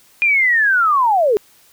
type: linear sweep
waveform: sine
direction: down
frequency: 2449 to 388.7 Hz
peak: -11 dBFS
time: 0.22-1.37 s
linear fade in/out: 0 ms
effects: white hiss -51 dBFS RMS until 1.72 s